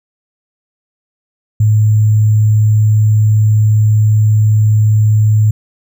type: tone with sample-and-hold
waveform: sine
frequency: 107.4 Hz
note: A2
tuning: 41 cents flat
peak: -6 dBFS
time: 1.6-5.51 s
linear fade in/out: 5 ms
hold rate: 7350 Hz
effects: none